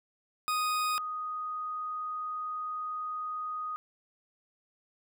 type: tone pair in turn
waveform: 40% pulse / sine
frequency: 1244.5 / 1244.5 Hz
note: D#6 / D#6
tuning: 0 / 0 cents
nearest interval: unison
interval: 0 cents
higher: neither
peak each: -27 / -33 dBFS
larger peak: first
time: 0.48-0.98 / 0.98-3.76 s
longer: second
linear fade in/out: 0 ms
effects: none